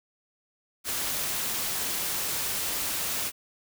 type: noise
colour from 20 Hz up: white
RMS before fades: -30 dBFS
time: 0.84-3.32 s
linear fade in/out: 50 ms
effects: none